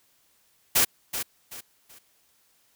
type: noise with echo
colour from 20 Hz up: white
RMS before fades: -20 dBFS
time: 0.75-0.85 s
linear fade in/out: 10 ms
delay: 380 ms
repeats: 3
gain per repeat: -10 dB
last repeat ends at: 1.99 s
effects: white hiss -65 dBFS RMS until 2.75 s